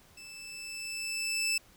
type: tone with level ramp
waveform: 20% pulse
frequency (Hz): 2637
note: E7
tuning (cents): 0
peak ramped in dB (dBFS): -42 to -22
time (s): 0.17-1.58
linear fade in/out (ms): 5
effects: pink hiss -60 dBFS RMS until 1.76 s